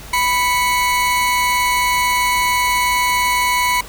40% pulse tone pair together, 987.8 / 2218 Hz, B5 / C#7, 0 / 0 cents, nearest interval octave + major second, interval 1400 cents, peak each -15 / -18 dBFS, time 0.13-3.81 s, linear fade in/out 5 ms, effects added 50 Hz sine -35 dBFS peak until 3.88 s + pink hiss -36 dBFS RMS until 3.88 s

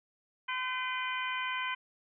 harmonic tone with a mistuned harmonic, 510 Hz, C5, 44 cents flat, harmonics 2 / 3 / 4 / 5 / 6, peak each -36 / -38 / -39 / -40 / -41 dBFS, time 0.48-1.75 s, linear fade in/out 10 ms, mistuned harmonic 5, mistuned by -86 cents, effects none

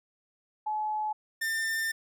sine / 45% pulse tone pair in turn, 855 / 1797.1 Hz, A5 / A6, -50 / +36 cents, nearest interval octave + minor second, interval 1286 cents, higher second, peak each -28 dBFS, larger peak neither, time 0.66-1.13 / 1.41-1.92 s, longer second, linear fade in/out 10 ms, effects none

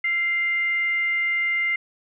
sine tone with frequency modulation, 2093 Hz, C7, in tune, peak -20 dBFS, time 0.04-1.76 s, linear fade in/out 5 ms, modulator 728 Hz, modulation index 0.23, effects none

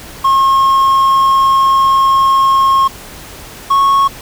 triangle tone pair in turn, 1079 / 1100.4 Hz, C#6 / C#6, -47 / -13 cents, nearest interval unison, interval 34 cents, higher second, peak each -5 dBFS, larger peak neither, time 0.24-2.88 / 3.7-4.08 s, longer first, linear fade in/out 10 ms, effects pink hiss -32 dBFS RMS until 4.21 s

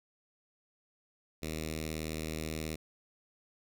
5% pulse tone with notch filter, 78.7 Hz, D#2, 20 cents sharp, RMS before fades -38 dBFS, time 1.42-2.76 s, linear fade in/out 10 ms, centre 890 Hz, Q 0.54, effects none

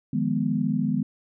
sine chord, F half-diminished seventh, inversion third, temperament equal with one note detuned, 153.69 / 174.61 / 207.7 / 246.9 Hz, Eb3 / F3 / Ab3 / Cb4, -21 / 0 / 0 / 0 cents, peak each -28 / -30 / -26 / -26 dBFS, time 0.13-1.03 s, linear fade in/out 5 ms, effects none

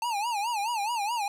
square tone with vibrato, 880 Hz, A5, in tune, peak -28 dBFS, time 0.02-1.28 s, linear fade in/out 2 ms, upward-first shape sine, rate 4.7 Hz, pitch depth 170 cents each way, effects low-pass 12000 Hz 12 dB/octave + 9-bit

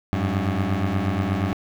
20% pulse beating tone pair, 92.5 / 100.9 Hz, F#2 / G#2, 0 / -49 cents, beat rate 8.4 Hz, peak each -19 dBFS, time 0.13-1.53 s, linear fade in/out 0 ms, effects low-pass 3000 Hz 12 dB/octave + 7-bit

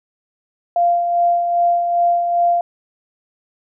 sine tone with tremolo, 694 Hz, F5, 11 cents flat, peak -11 dBFS, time 0.76-2.61 s, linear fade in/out 2 ms, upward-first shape sine, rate 2.5 Hz, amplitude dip 45%, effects none

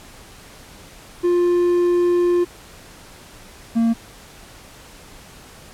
triangle tone pair in turn, 351.5 / 229.3 Hz, F4 / A#3, +11 / -28 cents, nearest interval perfect fifth, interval 739 cents, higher first, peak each -12 dBFS, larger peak neither, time 1.23-2.45 / 3.75-3.94 s, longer first, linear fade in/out 20 ms, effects pink hiss -43 dBFS RMS until 5.73 s + low-pass 12000 Hz 12 dB/octave

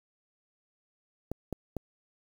clicks, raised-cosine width 2 ms, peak -20 dBFS, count 3, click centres 1.316 / 1.527 / 1.767 s, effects 8-bit

